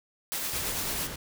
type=noise with tremolo; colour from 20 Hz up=white; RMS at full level=-31 dBFS; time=0.32-1.07 s; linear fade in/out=0 ms; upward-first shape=triangle; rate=9.1 Hz; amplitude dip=35%
type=noise; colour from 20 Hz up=pink; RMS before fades=-38 dBFS; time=0.53-1.16 s; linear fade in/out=5 ms
effects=none